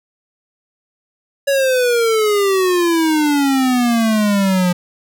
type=exponential sweep; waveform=square; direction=down; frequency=563 to 176 Hz; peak=-13 dBFS; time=1.47-4.73 s; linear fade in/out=10 ms; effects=none

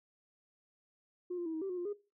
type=tone with pitch steps; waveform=sine; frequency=357.5 / 347.9 / 323.7 / 317.6 / 387.9 / 361.5 / 351.6 / 411.4 Hz; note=F4 / F4 / E4 / D#4 / G4 / F#4 / F4 / G#4; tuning=+41 / -7 / -31 / +36 / -18 / -40 / +12 / -16 cents; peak=-34 dBFS; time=1.3-1.932 s; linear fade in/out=10 ms; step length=79 ms; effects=noise-tail reverb RT60 0.3 s tail -19 dB re dry + tanh soft clip ceiling -31 dBFS

